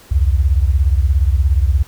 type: beating tone pair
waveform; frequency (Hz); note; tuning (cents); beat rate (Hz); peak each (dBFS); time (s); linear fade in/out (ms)
sine; 64.8 / 81.8; C2 / E2; -16 / -13; 17; -12 / -15; 0.11-1.83; 10
effects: pink hiss -44 dBFS RMS until 1.87 s